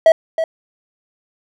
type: tone with echo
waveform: triangle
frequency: 648 Hz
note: E5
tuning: 30 cents flat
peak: -3 dBFS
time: 0.06-0.12 s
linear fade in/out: 2 ms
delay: 320 ms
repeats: 1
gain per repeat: -10 dB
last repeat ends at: 0.44 s
effects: none